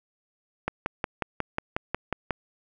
click train, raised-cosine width 0.5 ms, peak -11 dBFS, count 10, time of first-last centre 0.68-2.307 s, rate 5.53 Hz, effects none

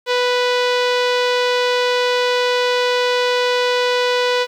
sawtooth tone with low-pass filter, 493.9 Hz, B4, in tune, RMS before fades -17 dBFS, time 0.06-4.47 s, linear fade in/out 50 ms, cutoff 4100 Hz, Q 1.8, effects 8-bit

